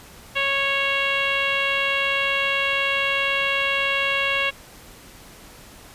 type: tone with low-pass filter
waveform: 10% pulse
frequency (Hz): 552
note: C#5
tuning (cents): -7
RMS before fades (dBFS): -22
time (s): 0.35-4.51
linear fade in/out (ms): 20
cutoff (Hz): 2900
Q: 2.9
effects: pink hiss -45 dBFS RMS until 5.94 s + resampled to 32000 Hz